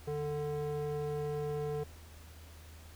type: tone with band-pass filter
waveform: square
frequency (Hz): 147.9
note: D3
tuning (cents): +13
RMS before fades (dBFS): -36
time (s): 0.07-1.84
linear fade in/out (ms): 10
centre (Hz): 420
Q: 1.7
effects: added 79 Hz sine -51 dBFS peak until 2.95 s + pink hiss -57 dBFS RMS until 2.95 s